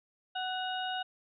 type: harmonic tone with a mistuned harmonic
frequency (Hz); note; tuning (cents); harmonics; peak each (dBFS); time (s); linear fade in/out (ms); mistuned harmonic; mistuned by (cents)
744; F#5; +9; 1 / 2 / 4 / 5; -35 / -39 / -39 / -43; 0.35-1.03; 10; 4; -55
effects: none